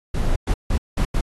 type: noise bursts at uneven times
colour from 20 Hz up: brown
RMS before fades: -19 dBFS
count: 5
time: 0.14-0.36 / 0.47-0.54 / 0.7-0.78 / 0.97-1.05 / 1.14-1.21 s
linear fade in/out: 5 ms
effects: AAC 32 kbps